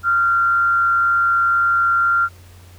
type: tone with frequency modulation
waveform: sine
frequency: 1382 Hz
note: F6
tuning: 19 cents flat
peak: -13 dBFS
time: 0.03-2.29 s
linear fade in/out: 50 ms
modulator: 126 Hz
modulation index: 0.34
effects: added 89 Hz sine -41 dBFS peak until 2.78 s + pink hiss -49 dBFS RMS until 2.78 s